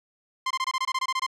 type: tone bursts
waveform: sawtooth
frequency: 1046.5 Hz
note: C6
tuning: in tune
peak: -20 dBFS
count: 12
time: 0.46-1.265 s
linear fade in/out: 5 ms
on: 46 ms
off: 23 ms
effects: low-pass 6000 Hz 12 dB/octave